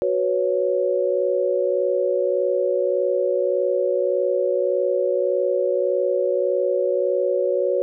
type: chord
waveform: sine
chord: F# suspended fourth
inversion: none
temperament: just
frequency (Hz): 370 / 493.3 / 555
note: F#4 / B4 / C#5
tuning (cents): 0 / -2 / +2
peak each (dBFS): -23 / -23 / -21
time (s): 0.02-7.82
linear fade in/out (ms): 0
effects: none